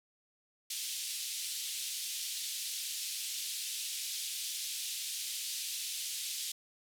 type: band-pass noise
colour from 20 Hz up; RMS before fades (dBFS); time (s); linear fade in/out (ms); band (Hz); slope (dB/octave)
pink; -39; 0.7-6.52; 5; 3100 to 13000; 24
effects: none